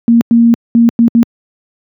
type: tone bursts at uneven times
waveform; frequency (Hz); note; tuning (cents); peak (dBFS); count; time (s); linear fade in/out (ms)
sine; 233.1; A#3; 0; -3; 5; 0.08-0.21 / 0.31-0.54 / 0.75-0.89 / 0.99-1.08 / 1.15-1.23; 0
effects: high-pass 150 Hz 12 dB/octave